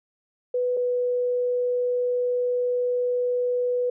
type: tone pair in turn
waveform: sine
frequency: 495.5 / 493 Hz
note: B4 / B4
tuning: +6 / -3 cents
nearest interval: unison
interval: 9 cents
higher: first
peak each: -21 dBFS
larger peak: neither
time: 0.54-0.77 / 0.77-3.9 s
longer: second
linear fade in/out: 5 ms
effects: none